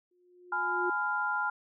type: tone with exponential growth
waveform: sine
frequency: 357.5 Hz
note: F4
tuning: 41 cents sharp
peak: -29 dBFS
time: 0.11-0.9 s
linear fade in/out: 5 ms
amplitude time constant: 170 ms
type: chord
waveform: sine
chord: F diminished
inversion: first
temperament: just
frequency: 838.1 / 1005.8 / 1396.9 Hz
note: Ab5 / Cb6 / F6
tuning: +16 / +31 / 0 cents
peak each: -34 / -35 / -30 dBFS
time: 0.52-1.5 s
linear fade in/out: 5 ms
effects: none